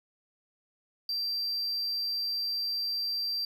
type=tone; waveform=triangle; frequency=4705 Hz; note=D8; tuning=2 cents sharp; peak=-28 dBFS; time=1.09-3.45 s; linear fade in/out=2 ms; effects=none